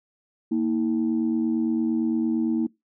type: tone pair together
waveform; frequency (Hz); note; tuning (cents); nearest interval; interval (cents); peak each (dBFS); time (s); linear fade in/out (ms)
sine; 232.3 / 321.1; A#3 / E4; -6 / -45; tritone; 561; -22 / -23; 0.51-2.67; 10
effects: noise-tail reverb RT60 0.2 s tail -23 dB re dry + tanh soft clip ceiling -15 dBFS